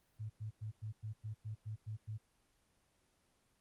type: tone bursts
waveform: sine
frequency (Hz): 108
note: A2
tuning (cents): -32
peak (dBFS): -40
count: 10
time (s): 0.19-2.181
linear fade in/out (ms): 20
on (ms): 110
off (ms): 99
effects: pink hiss -75 dBFS RMS until 3.6 s + Opus 24 kbps